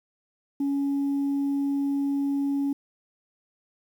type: tone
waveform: sine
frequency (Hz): 279.8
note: C#4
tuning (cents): +16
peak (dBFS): -21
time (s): 0.6-2.73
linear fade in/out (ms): 5
effects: tanh soft clip ceiling -21 dBFS + 9-bit